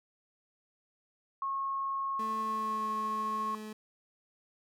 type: tone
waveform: sine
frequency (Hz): 1089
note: C#6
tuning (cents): -31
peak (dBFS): -31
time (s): 1.42-3.55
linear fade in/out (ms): 2
type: tone with pitch glide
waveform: 30% pulse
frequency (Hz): 220.2 to 215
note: A3 to A3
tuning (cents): +2 to -40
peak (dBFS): -38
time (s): 2.19-3.73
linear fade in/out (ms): 5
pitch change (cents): -42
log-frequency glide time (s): 2.4-2.88
effects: none